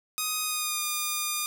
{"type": "tone with pitch glide", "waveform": "5% pulse", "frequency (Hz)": [1250, 1211.6], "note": ["D#6", "D#6"], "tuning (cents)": [8, -46], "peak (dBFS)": -16, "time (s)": [0.18, 1.46], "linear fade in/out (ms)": 0, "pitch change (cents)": -54, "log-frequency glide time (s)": [0.42, 0.83], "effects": []}